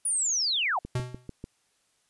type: linear sweep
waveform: sine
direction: down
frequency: 9850 to 638 Hz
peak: -24 dBFS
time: 0.05-0.79 s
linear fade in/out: 5 ms
type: click train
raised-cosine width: 3 ms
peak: -24 dBFS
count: 5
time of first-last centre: 0.85-1.441 s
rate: 6.77 Hz
type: tone with exponential decay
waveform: square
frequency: 124.8 Hz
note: B2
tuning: 19 cents sharp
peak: -25 dBFS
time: 0.95-1.28 s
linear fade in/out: 5 ms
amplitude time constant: 71 ms
effects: white hiss -70 dBFS RMS until 2.09 s + resampled to 24000 Hz